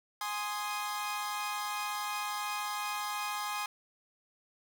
sawtooth chord, Ab major, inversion none, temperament equal, 830.6 / 1046.5 / 1244.5 Hz, Ab5 / C6 / Eb6, 0 / 0 / 0 cents, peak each -34 / -35 / -35 dBFS, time 0.21-3.66 s, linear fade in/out 2 ms, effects none

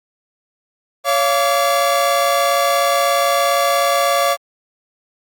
45% pulse tone cluster, 560 / 687 / 1157 Hz, C#5 / F5 / D6, +18 / -29 / -26 cents, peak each -18 dBFS, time 1.04-4.37 s, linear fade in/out 50 ms, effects Opus 48 kbps

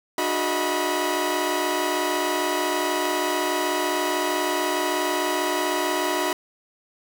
sawtooth tone cluster, 299 / 363.7 / 410.1 / 634 / 977 Hz, D4 / F#4 / G#4 / D#5 / B5, +31 / -30 / -22 / +32 / -19 cents, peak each -26 / -23 / -32 / -25 / -23 dBFS, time 0.18-6.33 s, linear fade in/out 2 ms, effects none

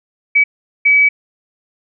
sine tone bursts at uneven times, 2283 Hz, D7, 50 cents flat, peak -7 dBFS, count 2, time 0.35-0.44 / 0.85-1.09 s, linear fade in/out 10 ms, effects none

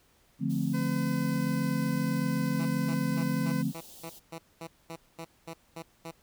sine chord, D minor seventh, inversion none, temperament equal, 146.83 / 174.61 / 220 / 261.6 Hz, D3 / F3 / A3 / C4, 0 / 0 / 0 / 0 cents, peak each -32 dBFS, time 0.39-3.73 s, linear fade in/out 50 ms
white band-stop noise, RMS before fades -50 dBFS, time 0.49-4.2 s, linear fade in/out 20 ms, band 900 to 2900 Hz, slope 48 dB/octave
15% pulse tone, 507 Hz, B4, 45 cents sharp, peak -31 dBFS, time 0.73-3.63 s, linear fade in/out 20 ms
10% pulse tone bursts, 164.81 Hz, E3, in tune, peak -30 dBFS, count 13, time 2.59-6.114 s, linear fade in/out 10 ms, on 68 ms, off 220 ms
effects pink hiss -65 dBFS RMS until 6.22 s

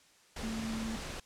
sine tone in noise, 223 Hz, A3, 23 cents sharp, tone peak -35 dBFS, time 0.43-0.96 s, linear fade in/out 5 ms, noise pink, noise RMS -41 dBFS, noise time 0.36-1.2 s, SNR +3 dB, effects white hiss -63 dBFS RMS until 1.25 s + low-pass 8000 Hz 12 dB/octave

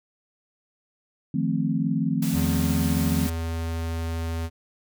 sine chord, F dominant seventh, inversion third, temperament equal, 155.56 / 174.61 / 220 / 261.6 Hz, Eb3 / F3 / A3 / C4, 0 / 0 / 0 / 0 cents, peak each -27 dBFS, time 1.34-3.27 s, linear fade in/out 5 ms
white noise, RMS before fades -35 dBFS, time 2.22-3.3 s, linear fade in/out 5 ms
square tone, 82.4 Hz, E2, in tune, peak -27 dBFS, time 2.32-4.5 s, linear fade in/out 50 ms
effects none

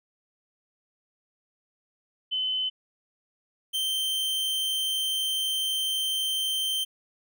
sine / 45% pulse tone pair in turn, 3039 / 3124 Hz, F#7 / G7, +46 / -7 cents, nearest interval unison, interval 47 cents, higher second, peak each -25 dBFS, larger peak neither, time 2.31-2.7 / 3.73-6.85 s, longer second, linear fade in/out 20 ms, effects none

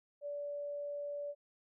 sine tone, 578 Hz, D5, 28 cents flat, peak -38 dBFS, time 0.21-1.35 s, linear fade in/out 50 ms, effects none

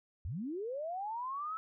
sine linear sweep, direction up, 64.6 to 1318.5 Hz, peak -36 dBFS, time 0.25-1.57 s, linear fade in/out 0 ms, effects none

